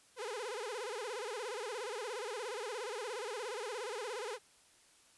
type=tone with vibrato; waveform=sawtooth; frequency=457.5 Hz; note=A#4; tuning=32 cents flat; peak=-35 dBFS; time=0.16-4.39 s; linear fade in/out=50 ms; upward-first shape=sine; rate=17 Hz; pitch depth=210 cents each way; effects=white hiss -65 dBFS RMS until 5.17 s + resampled to 24000 Hz